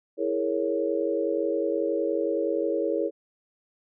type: chord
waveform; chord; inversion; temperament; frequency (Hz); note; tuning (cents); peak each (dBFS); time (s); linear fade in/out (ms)
sine; A# half-diminished seventh; second; equal; 329.6 / 415.3 / 466.2 / 554.4; E4 / G#4 / A#4 / C#5; 0 / 0 / 0 / 0; -29; 0.17-3.11; 50
effects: none

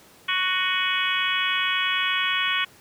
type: harmonic tone with a mistuned harmonic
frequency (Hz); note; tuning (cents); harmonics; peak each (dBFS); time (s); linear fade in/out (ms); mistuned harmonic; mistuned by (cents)
370.7; F#4; +3; 3 / 4 / 5 / 6 / 7 / 8 / 9; -29 / -29 / -29 / -29 / -29 / -29 / -29; 0.28-2.65; 10; 7; -47
effects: pink hiss -52 dBFS RMS until 2.8 s + high-pass 100 Hz 12 dB/octave

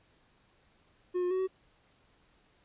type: tone with pitch steps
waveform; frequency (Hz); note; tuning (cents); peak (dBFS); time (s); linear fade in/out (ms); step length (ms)
triangle; 360.2 / 357.3 / 373.6 / 377.4; F#4 / F4 / F#4 / F#4; -46 / +40 / +17 / +34; -26; 1.14-1.476; 20; 84
effects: pink hiss -67 dBFS RMS until 2.64 s + resampled to 8000 Hz

